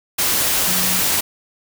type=tone in noise; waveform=sine; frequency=182.8 Hz; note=F#3; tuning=21 cents flat; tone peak=-27 dBFS; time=0.67-1.01 s; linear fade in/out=10 ms; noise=white; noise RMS=-18 dBFS; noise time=0.18-1.21 s; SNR=-12 dB; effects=none